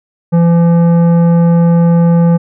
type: tone with tanh clipping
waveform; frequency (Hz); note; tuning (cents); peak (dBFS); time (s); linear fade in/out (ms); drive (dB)
sine; 169.6; E3; +50; -7; 0.32-2.38; 20; 12
effects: none